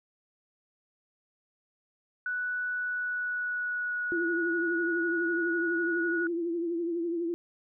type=tone with pitch glide; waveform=sine; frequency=1480 to 1458.8 Hz; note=F#6 to F#6; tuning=0 to -25 cents; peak=-29 dBFS; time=2.26-6.27 s; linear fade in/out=2 ms; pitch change=-25 cents; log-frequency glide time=2.69-4.26 s
type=tone with vibrato; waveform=sine; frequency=339.4 Hz; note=F4; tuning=49 cents flat; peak=-28 dBFS; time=4.12-7.34 s; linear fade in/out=0 ms; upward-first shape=triangle; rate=12 Hz; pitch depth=69 cents each way
effects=none